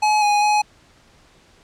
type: tone with pitch steps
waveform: square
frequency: 849 / 829 / 840 Hz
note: G#5 / G#5 / G#5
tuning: +38 / -3 / +19 cents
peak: -15 dBFS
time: 0.02-0.62 s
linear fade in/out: 10 ms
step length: 200 ms
effects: pink hiss -53 dBFS RMS until 1.63 s + low-pass 7000 Hz 12 dB/octave